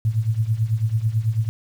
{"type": "tone with tremolo", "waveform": "sine", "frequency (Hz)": 111, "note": "A2", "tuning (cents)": 16, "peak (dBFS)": -14, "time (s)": [0.05, 1.49], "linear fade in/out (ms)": 0, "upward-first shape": "triangle", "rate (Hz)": 9.1, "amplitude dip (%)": 90, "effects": ["8-bit"]}